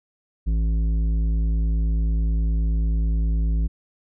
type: tone with tanh clipping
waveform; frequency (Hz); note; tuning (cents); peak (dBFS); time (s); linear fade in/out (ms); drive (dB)
triangle; 54.7; A1; -9; -20; 0.46-3.68; 20; 14
effects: none